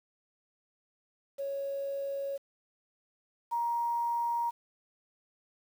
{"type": "tone pair in turn", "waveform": "sine", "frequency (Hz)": [554.4, 941.3], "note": ["C#5", "A#5"], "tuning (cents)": [0, 17], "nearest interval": "major sixth", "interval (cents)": 917, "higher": "second", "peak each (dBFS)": [-32, -28], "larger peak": "second", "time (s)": [[1.38, 2.38], [3.51, 4.51]], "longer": "neither", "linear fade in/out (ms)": 20, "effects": ["9-bit"]}